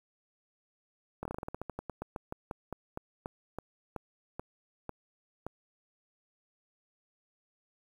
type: slowing click train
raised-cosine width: 1 ms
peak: -23 dBFS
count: 25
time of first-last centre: 1.23-5.466 s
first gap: 23 ms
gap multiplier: 1.15
effects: 9-bit